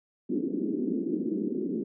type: band-pass noise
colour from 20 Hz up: white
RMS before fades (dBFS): -30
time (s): 0.29-1.84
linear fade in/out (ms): 10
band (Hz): 200 to 370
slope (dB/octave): 48
effects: none